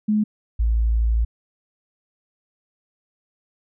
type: tone pair in turn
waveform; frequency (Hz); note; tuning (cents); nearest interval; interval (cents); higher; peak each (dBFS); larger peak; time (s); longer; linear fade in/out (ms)
sine; 212.2 / 56.2; G#3 / A1; +38 / +37; octave + major seventh; 2301; first; -16; neither; 0.08-0.24 / 0.59-1.25; second; 10
effects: none